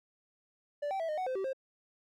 triangle tone with pitch steps, 583 / 774 / 655 / 612 / 743 / 516 / 384.9 / 531 Hz, D5 / G5 / E5 / D#5 / F#5 / C5 / G4 / C5, -13 / -22 / -11 / -29 / +7 / -24 / -32 / +25 cents, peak -30 dBFS, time 0.82-1.532 s, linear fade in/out 10 ms, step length 89 ms, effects none

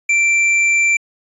sine tone with tanh clipping, 2349 Hz, D7, in tune, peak -13 dBFS, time 0.09-0.97 s, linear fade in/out 5 ms, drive 10 dB, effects resampled to 24000 Hz

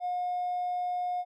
sine tone with hard clipping, 718 Hz, F5, 48 cents sharp, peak -29 dBFS, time 0-1.25 s, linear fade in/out 50 ms, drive 1 dB, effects none

